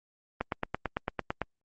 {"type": "click train", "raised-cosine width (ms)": 0.5, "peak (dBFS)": -14, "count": 10, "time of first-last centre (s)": [0.41, 1.417], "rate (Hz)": 8.94, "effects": ["Opus 32 kbps"]}